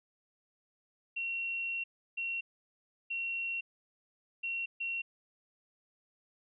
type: tone bursts at uneven times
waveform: sine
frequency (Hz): 2733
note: F7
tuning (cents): -38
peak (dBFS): -33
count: 5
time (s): 1.16-1.84 / 2.17-2.41 / 3.1-3.61 / 4.43-4.66 / 4.8-5.02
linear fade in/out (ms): 10
effects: none